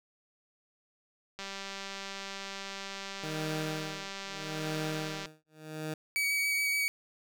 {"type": "click train", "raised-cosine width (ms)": 0.2, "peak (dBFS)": -23, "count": 759, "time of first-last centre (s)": [1.39, 5.257], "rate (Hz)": 196}
{"type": "tone with tremolo", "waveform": "15% pulse", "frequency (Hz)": 155.56, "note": "D#3", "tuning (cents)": 0, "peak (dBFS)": -26, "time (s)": [3.23, 5.94], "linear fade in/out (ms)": 5, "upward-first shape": "sine", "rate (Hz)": 0.79, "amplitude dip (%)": 100}
{"type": "tone with vibrato", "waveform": "40% pulse", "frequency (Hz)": 2267, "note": "C#7", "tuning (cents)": 38, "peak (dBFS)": -27, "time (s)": [6.16, 6.88], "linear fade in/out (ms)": 0, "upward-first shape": "square", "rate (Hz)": 7, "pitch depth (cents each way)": 11}
{"effects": []}